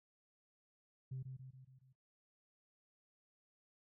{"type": "tone with echo", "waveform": "sine", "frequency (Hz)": 130.81, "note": "C3", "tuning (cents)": 0, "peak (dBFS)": -40, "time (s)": [1.11, 1.23], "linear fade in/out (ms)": 10, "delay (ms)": 140, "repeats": 5, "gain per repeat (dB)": -5, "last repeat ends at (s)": 1.93, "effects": ["noise-tail reverb RT60 0.5 s tail -25 dB re dry", "tanh soft clip ceiling -38 dBFS"]}